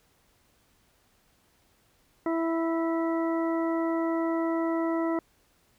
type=harmonic tone with a mistuned harmonic; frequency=329.6 Hz; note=E4; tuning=in tune; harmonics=1 / 2 / 3 / 4 / 6; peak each=-26 / -32 / -36 / -38 / -42 dBFS; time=2.26-5.19 s; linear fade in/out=2 ms; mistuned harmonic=6; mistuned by=-21 cents; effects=pink hiss -66 dBFS RMS until 5.78 s